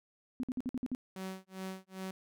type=tone bursts; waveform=sine; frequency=253.1 Hz; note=B3; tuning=43 cents sharp; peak=-32 dBFS; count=7; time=0.4-0.949 s; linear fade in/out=0 ms; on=33 ms; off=53 ms
type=tone with tremolo; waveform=sawtooth; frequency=189 Hz; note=F#3; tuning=37 cents sharp; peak=-34 dBFS; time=1.16-2.11 s; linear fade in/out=2 ms; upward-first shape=sine; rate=2.5 Hz; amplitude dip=100%
effects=none